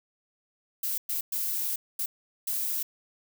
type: noise bursts at uneven times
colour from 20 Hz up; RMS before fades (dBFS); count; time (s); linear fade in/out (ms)
violet; -30; 5; 0.83-0.98 / 1.09-1.21 / 1.32-1.76 / 1.99-2.06 / 2.47-2.83; 5
effects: none